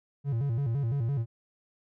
triangle tone with vibrato, 127.3 Hz, C3, 47 cents flat, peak -24 dBFS, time 0.24-1.26 s, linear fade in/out 50 ms, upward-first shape square, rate 5.9 Hz, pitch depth 180 cents each way, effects none

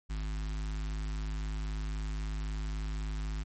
square tone with notch filter, 51.91 Hz, G#1, in tune, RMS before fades -35 dBFS, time 0.09-3.44 s, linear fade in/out 20 ms, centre 530 Hz, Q 0.61, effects MP3 32 kbps

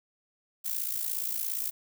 violet noise with amplitude modulation, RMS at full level -29 dBFS, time 0.64-1.71 s, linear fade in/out 20 ms, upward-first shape sine, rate 57.2 Hz, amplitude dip 75%, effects none

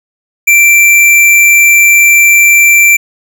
square tone, 2349 Hz, D7, in tune, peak -3 dBFS, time 0.47-2.97 s, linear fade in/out 10 ms, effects none

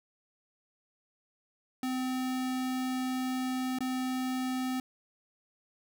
square tone with dropouts, 257 Hz, C4, 31 cents flat, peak -31 dBFS, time 1.83-4.8 s, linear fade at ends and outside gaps 2 ms, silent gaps 3.787-3.806 s, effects none

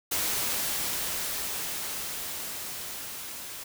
white noise with level ramp, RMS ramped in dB -28 to -40 dBFS, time 0.11-3.64 s, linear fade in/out 10 ms, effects none

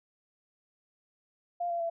sine tone with pitch steps, 698.5 / 684.9 / 671.6 Hz, F5 / F5 / E5, 0 / -34 / +32 cents, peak -29 dBFS, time 1.6-1.9 s, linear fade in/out 10 ms, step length 100 ms, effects none

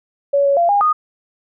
sine tone with pitch steps, 563 / 559 / 687 / 812 / 1235 Hz, C#5 / C#5 / F5 / G#5 / D#6, +27 / +14 / -29 / -39 / -13 cents, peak -11 dBFS, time 0.33-0.93 s, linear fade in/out 10 ms, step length 120 ms, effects none

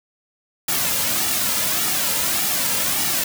white noise with flanger, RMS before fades -21 dBFS, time 0.68-3.24 s, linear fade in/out 5 ms, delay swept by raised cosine 1.9 to 2.71 ms, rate 1.7 Hz, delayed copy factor -0.6, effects none

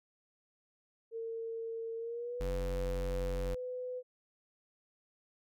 sine tone with pitch glide, 455 to 501.9 Hz, A#4 to B4, -42 to +28 cents, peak -37 dBFS, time 1.11-4.03 s, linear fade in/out 50 ms, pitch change +170 cents, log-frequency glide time 1.97-2.51 s
square tone, 45.88 Hz, F#1, 14 cents flat, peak -35 dBFS, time 2.4-3.55 s, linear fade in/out 10 ms
effects none

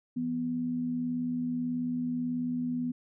sine tone pair together, 168.56 / 246.9 Hz, E3 / B3, +39 / 0 cents, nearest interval perfect fifth, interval 661 cents, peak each -39 / -29 dBFS, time 0.16-2.92 s, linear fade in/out 10 ms, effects none

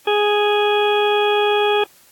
harmonic tone, 415.3 Hz, G#4, in tune, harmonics 1 / 2 / 3 / 4 / 6 / 7 / 8, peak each -16 / -20 / -27 / -28 / -25 / -36 / -25 dBFS, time 0.07-1.84 s, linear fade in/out 5 ms, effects white hiss -51 dBFS RMS until 2.11 s + AAC 64 kbps

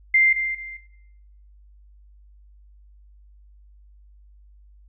sine tone with echo, 2093 Hz, C7, in tune, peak -13 dBFS, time 0.14-0.33 s, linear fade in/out 5 ms, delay 220 ms, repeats 2, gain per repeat -10 dB, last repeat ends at 0.77 s, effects noise-tail reverb RT60 0.8 s tail -17 dB re dry + added 50 Hz sine -48 dBFS peak until 4.88 s

